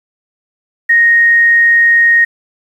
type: tone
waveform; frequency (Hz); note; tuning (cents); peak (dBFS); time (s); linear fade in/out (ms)
sine; 1864.7; A#6; 0; -5; 0.89-2.25; 10
effects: 7-bit